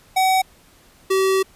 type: tone pair in turn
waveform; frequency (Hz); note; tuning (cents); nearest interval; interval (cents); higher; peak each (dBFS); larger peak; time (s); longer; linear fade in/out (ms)
square; 756 / 382.8; F#5 / G4; +37 / -41; octave; 1178; first; -15 / -16; first; 0.16-0.42 / 1.1-1.43; second; 10
effects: pink hiss -52 dBFS RMS until 1.55 s + resampled to 32000 Hz